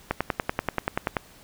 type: click train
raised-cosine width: 0.5 ms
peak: -8 dBFS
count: 12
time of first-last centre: 0.11-1.168 s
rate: 10.4 Hz
effects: pink hiss -52 dBFS RMS until 1.43 s